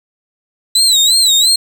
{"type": "tone with vibrato", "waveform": "30% pulse", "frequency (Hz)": 3944, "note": "B7", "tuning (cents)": -3, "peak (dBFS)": -5, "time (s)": [0.75, 1.56], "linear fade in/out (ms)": 5, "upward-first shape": "sine", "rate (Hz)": 2.9, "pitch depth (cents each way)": 120, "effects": []}